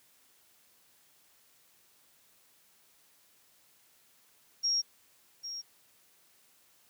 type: tone with echo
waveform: sine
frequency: 5588 Hz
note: F8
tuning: in tune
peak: -26 dBFS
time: 4.63-4.82 s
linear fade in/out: 20 ms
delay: 800 ms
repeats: 1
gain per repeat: -11 dB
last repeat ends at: 5.62 s
effects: white hiss -65 dBFS RMS until 6.89 s + high-pass 80 Hz 12 dB/octave